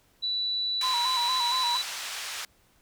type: tone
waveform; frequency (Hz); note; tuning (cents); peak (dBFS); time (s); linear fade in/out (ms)
sine; 3955; B7; +2; -26; 0.22-1.83; 20
type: band-pass noise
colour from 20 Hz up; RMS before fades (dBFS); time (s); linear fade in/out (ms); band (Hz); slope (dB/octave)
white; -36; 0.81-2.45; 2; 940 to 5700; 12
type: tone with vibrato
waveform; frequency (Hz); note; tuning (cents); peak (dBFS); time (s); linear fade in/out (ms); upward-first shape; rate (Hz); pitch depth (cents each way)
sine; 992; B5; +7; -27; 0.82-1.78; 20; square; 4.3; 61
effects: pink hiss -64 dBFS RMS until 2.81 s